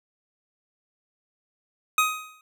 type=tone with exponential decay; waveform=25% pulse; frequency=1255 Hz; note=D#6; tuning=15 cents sharp; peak=-12 dBFS; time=1.98-2.41 s; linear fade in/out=2 ms; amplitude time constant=93 ms; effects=none